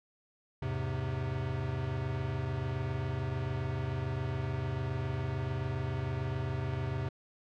square chord, E augmented, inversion none, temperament equal, 82.41 / 103.83 / 130.81 Hz, E2 / G#2 / B#2, 0 / 0 / 0 cents, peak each -40 / -39 / -35 dBFS, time 0.62-7.09 s, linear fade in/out 5 ms, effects low-pass 3000 Hz 12 dB/octave

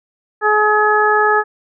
harmonic tone, 423.8 Hz, G#4, 35 cents sharp, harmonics 1 / 2 / 3 / 4, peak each -16 / -16 / -16 / -16 dBFS, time 0.41-1.44 s, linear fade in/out 50 ms, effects none

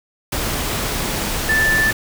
sine tone in noise, 1760 Hz, A6, in tune, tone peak -14 dBFS, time 1.49-1.91 s, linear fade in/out 5 ms, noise pink, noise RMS -22 dBFS, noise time 0.32-1.93 s, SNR +5 dB, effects none

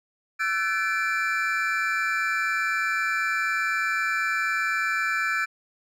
triangle tone cluster, 1336 / 1515 / 1735 / 2348 Hz, E6 / F#6 / A6 / D7, +23 / +40 / -25 / -1 cents, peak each -27 dBFS, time 0.39-5.46 s, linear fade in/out 20 ms, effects none

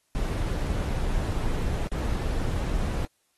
brown noise with dropouts, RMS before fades -27 dBFS, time 0.15-3.05 s, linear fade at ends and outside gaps 0 ms, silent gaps 1.871-1.917 s, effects white hiss -71 dBFS RMS until 3.37 s + AAC 32 kbps

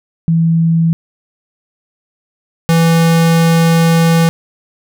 sine / square tone pair in turn, 164.81 / 165.59 Hz, E3 / E3, 0 / +8 cents, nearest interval unison, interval 8 cents, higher second, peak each -8 dBFS, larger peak neither, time 0.28-0.93 / 2.69-4.29 s, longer second, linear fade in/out 0 ms, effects none

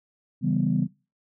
sine chord, C# half-diminished seventh, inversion none, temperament equal, 138.59 / 164.81 / 196 / 246.9 Hz, C#3 / E3 / G3 / B3, 0 / 0 / 0 / 0 cents, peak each -26 dBFS, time 0.41-0.88 s, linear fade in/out 50 ms, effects noise-tail reverb RT60 0.3 s tail -20 dB re dry + tanh soft clip ceiling -11 dBFS

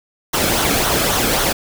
pink noise with flanger, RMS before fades -17 dBFS, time 0.33-1.53 s, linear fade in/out 10 ms, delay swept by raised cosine 0.4 to 1.09 ms, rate 3.7 Hz, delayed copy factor -0.5, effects none

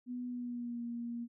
sine tone with pitch glide, 246.9 to 236.3 Hz, B3 to A#3, 0 to +24 cents, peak -37 dBFS, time 0.06-1.28 s, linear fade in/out 50 ms, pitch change -76 cents, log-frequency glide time 0.27-0.83 s, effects none

